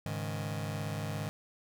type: chord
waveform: sawtooth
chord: Ab suspended fourth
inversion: none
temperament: just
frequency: 103.83 / 138.43 / 155.74 Hz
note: Ab2 / Db3 / Eb3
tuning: 0 / -2 / +2 cents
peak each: -33 / -37 / -34 dBFS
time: 0.06-1.29 s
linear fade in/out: 0 ms
effects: none